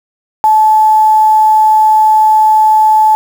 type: tone with quantisation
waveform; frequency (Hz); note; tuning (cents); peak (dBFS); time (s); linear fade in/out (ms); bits
sine; 866; A5; -28; -4; 0.44-3.15; 0; 5
effects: none